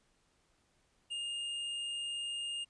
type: tone with tanh clipping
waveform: triangle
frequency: 2827 Hz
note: F7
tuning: 20 cents sharp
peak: -38 dBFS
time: 1.1-2.65 s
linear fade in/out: 20 ms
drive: 15 dB
effects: pink hiss -73 dBFS RMS until 2.69 s + resampled to 22050 Hz